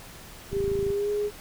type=tone with pitch glide; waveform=sine; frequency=396.8 to 414.6 Hz; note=G4 to G#4; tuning=+21 to -3 cents; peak=-24 dBFS; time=0.51-1.31 s; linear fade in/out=50 ms; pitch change=+76 cents; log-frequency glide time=0.86-1.11 s
type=click train; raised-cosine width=5 ms; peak=-22 dBFS; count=11; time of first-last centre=0.53-0.903 s; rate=26.8 Hz
effects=pink hiss -45 dBFS RMS until 1.4 s